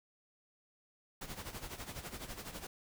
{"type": "noise with tremolo", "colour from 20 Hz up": "pink", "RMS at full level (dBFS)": -43, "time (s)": [1.21, 2.67], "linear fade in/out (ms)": 5, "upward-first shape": "sine", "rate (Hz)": 12, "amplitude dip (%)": 70, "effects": []}